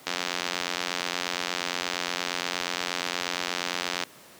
click train, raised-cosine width 0.2 ms, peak -9 dBFS, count 352, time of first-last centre 0.07-4.036 s, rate 88.5 Hz, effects pink hiss -50 dBFS RMS until 4.39 s + high-pass 200 Hz 12 dB/octave

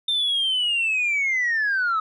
sine linear sweep, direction down, 3612 to 1264 Hz, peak -18 dBFS, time 0.08-2 s, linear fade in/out 5 ms, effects tanh soft clip ceiling -17 dBFS

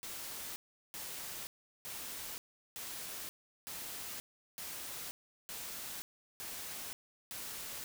white noise bursts, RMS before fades -44 dBFS, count 9, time 0.03-7.84 s, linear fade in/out 0 ms, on 530 ms, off 380 ms, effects none

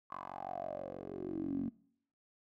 10% pulse tone with band-pass filter sweep, 46.25 Hz, F#1, in tune, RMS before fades -41 dBFS, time 0.1-1.7 s, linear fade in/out 20 ms, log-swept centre 1100 to 240 Hz, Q 8.2, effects noise-tail reverb RT60 0.7 s tail -23 dB re dry

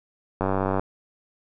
click train, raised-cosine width 1 ms, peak -10 dBFS, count 38, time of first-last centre 0.41-0.795 s, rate 96 Hz, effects none

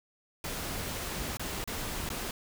pink noise with dropouts, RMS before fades -36 dBFS, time 0.44-2.31 s, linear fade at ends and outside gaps 2 ms, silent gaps 1.371-1.395 / 1.641-1.675 / 2.091-2.101 s, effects none

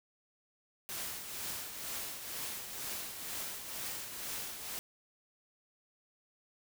white noise with tremolo, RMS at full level -39 dBFS, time 0.89-4.79 s, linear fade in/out 0 ms, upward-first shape triangle, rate 2.1 Hz, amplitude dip 55%, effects none

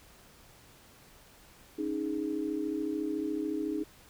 sine chord, C# suspended second, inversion none, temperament equal, 277.2 / 311.1 / 415.3 Hz, C#4 / D#4 / G#4, 0 / 0 / 0 cents, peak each -37 / -32 / -37 dBFS, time 1.78-3.84 s, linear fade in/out 10 ms, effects pink hiss -57 dBFS RMS until 4.09 s

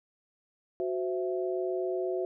sine tone cluster, 369.3 / 516 / 664 Hz, F#4 / C5 / E5, -3 / -24 / +12 cents, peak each -30 / -37 / -35 dBFS, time 0.8-2.25 s, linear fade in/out 0 ms, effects none

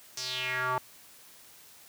square tone with band-pass filter sweep, 127.5 Hz, C3, 44 cents flat, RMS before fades -32 dBFS, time 0.17-0.78 s, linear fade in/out 2 ms, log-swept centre 5900 to 940 Hz, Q 4, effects white hiss -54 dBFS RMS until 1.88 s + high-pass 60 Hz 12 dB/octave

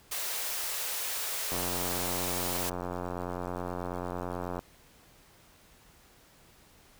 white high-pass noise, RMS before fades -34 dBFS, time 0.11-2.7 s, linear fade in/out 10 ms, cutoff 400 Hz, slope 48 dB/octave
click train, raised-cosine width 1 ms, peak -21 dBFS, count 275, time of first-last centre 1.52-4.592 s, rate 89.2 Hz
effects pink hiss -59 dBFS RMS until 6.99 s

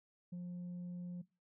sine tone, 177.1 Hz, F3, 24 cents sharp, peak -39 dBFS, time 0.32-1.22 s, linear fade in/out 10 ms, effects noise-tail reverb RT60 0.3 s tail -22 dB re dry + tanh soft clip ceiling -41 dBFS

